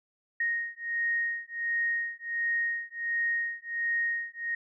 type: beating tone pair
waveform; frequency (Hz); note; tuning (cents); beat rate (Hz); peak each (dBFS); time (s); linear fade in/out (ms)
sine; 1864.7 / 1866.1; A#6 / A#6; 0 / +1; 1.4; -31; 0.4-4.55; 5
effects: none